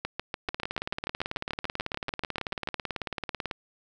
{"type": "two click trains", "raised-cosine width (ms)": 0.3, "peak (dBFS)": [-14, -15], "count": [19, 56], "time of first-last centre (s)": [[0.05, 2.674], [0.49, 3.512]], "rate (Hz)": [6.86, 18.2], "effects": []}